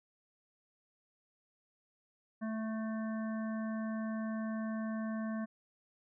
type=harmonic tone with a mistuned harmonic; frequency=220 Hz; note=A3; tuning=in tune; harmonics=1 / 3 / 5 / 7 / 8; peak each=-35 / -45 / -49 / -52 / -53 dBFS; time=2.41-5.46 s; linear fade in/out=20 ms; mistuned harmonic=8; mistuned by=+23 cents; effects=none